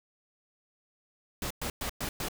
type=noise bursts; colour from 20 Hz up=pink; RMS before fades=-34 dBFS; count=5; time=1.42-2.285 s; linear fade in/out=2 ms; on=85 ms; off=110 ms; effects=none